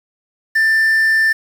triangle tone with quantisation, 1779 Hz, A6, 19 cents sharp, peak -9 dBFS, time 0.55-1.33 s, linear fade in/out 10 ms, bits 6, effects none

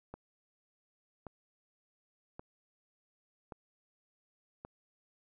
click train, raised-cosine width 1 ms, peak -30 dBFS, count 5, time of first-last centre 0.14-4.65 s, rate 0.887 Hz, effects none

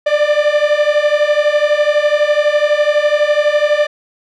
45% pulse beating tone pair, 587.3 / 599.3 Hz, D5 / D5, 0 / +35 cents, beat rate 12 Hz, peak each -14 / -13 dBFS, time 0.06-3.87 s, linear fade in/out 10 ms, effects low-pass 3000 Hz 12 dB/octave

